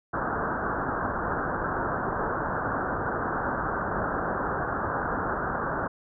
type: low-pass noise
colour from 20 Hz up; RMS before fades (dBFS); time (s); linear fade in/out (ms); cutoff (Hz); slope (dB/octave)
white; -29; 0.13-5.88; 10; 1600; 96
effects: none